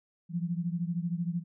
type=beating tone pair; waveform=sine; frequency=168.4 / 181.4 Hz; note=E3 / F#3; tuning=+37 / -34 cents; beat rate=13 Hz; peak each=-31 / -34 dBFS; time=0.29-1.44 s; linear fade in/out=50 ms; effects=none